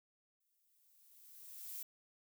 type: noise with exponential growth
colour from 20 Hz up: violet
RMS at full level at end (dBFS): -44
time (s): 0.4-1.83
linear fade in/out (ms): 5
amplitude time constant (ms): 310
effects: none